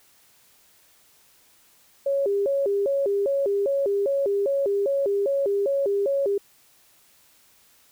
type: tone with vibrato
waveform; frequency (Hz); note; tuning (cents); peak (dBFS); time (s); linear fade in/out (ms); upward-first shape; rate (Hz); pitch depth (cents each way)
sine; 471.4; A#4; +19; -20; 2.06-6.38; 5; square; 2.5; 280
effects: white hiss -58 dBFS RMS until 7.91 s